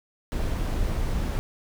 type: noise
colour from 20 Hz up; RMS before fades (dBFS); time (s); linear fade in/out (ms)
brown; -26; 0.32-1.39; 0
effects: none